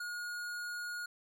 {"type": "tone with tanh clipping", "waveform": "sine", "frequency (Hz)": 1438, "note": "F#6", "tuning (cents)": -50, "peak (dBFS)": -40, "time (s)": [0, 1.06], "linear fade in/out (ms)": 5, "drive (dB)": 18, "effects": []}